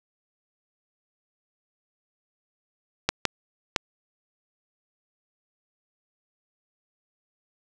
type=clicks; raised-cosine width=0.2 ms; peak=-3 dBFS; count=3; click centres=3.09 / 3.253 / 3.762 s; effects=none